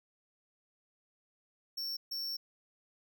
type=tone bursts at uneven times; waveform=square; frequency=5450 Hz; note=F8; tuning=43 cents flat; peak=-36 dBFS; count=2; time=1.77-1.97 / 2.11-2.37 s; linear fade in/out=10 ms; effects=none